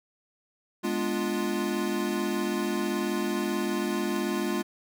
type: chord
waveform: square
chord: G# diminished seventh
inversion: none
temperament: equal with one note detuned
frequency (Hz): 208.5 / 246.9 / 293.7 / 349.2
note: G#3 / B3 / D4 / F4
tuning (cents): +7 / 0 / 0 / 0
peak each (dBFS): -32 / -35 / -35 / -31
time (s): 0.83-4.63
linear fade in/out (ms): 20
effects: none